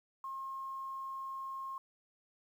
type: tone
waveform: sine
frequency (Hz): 1072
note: C6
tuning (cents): +42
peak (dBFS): -39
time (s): 0.24-1.78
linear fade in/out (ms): 2
effects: 11-bit